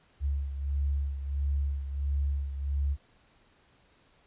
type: beating tone pair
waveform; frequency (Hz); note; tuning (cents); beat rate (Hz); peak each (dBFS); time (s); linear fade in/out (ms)
sine; 69.9 / 71.4; C#2 / D2; +15 / -48; 1.5; -28 / -35; 0.2-2.97; 50
effects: pink hiss -64 dBFS RMS until 4.26 s + resampled to 8000 Hz